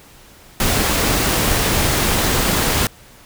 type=noise; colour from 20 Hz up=pink; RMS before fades=-17 dBFS; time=0.6-2.87 s; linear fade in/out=2 ms; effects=pink hiss -45 dBFS RMS until 3.25 s